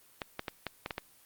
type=clicks; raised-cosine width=0.3 ms; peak=-18 dBFS; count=7; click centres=0.218 / 0.394 / 0.482 / 0.667 / 0.861 / 0.908 / 0.981 s; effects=white hiss -61 dBFS RMS until 1.25 s + Opus 24 kbps